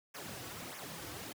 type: noise with flanger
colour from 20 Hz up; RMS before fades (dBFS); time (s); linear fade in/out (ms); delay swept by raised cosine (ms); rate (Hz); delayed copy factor
pink; -45; 0.14-1.33; 10; 0.23 to 5.03; 1.6; -0.8
effects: high-pass 100 Hz 12 dB/octave